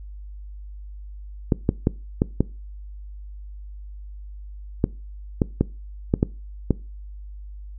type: clicks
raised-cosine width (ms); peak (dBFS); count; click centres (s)
3; -4; 11; 1.522 / 1.691 / 1.871 / 2.219 / 2.406 / 4.841 / 5.418 / 5.61 / 6.139 / 6.229 / 6.707
effects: noise-tail reverb RT60 0.3 s tail -21 dB re dry + added 50 Hz sine -35 dBFS peak until 7.78 s